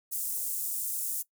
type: high-pass noise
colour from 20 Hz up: pink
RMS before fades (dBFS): -33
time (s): 0.11-1.23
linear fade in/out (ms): 20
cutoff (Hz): 8400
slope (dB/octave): 24
effects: noise-tail reverb RT60 0.1 s tail -19 dB re dry